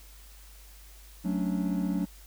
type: chord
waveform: triangle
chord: D major seventh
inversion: first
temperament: equal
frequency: 185 / 220 / 277.2 / 293.7 Hz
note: F#3 / A3 / C#4 / D4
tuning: 0 / 0 / 0 / 0 cents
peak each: -27 / -32 / -33 / -32 dBFS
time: 1.24-2.06 s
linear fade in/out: 20 ms
effects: added 50 Hz sine -49 dBFS peak until 2.26 s + white hiss -55 dBFS RMS until 2.26 s